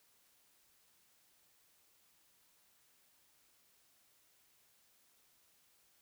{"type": "silence", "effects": ["white hiss -71 dBFS RMS until 6.01 s"]}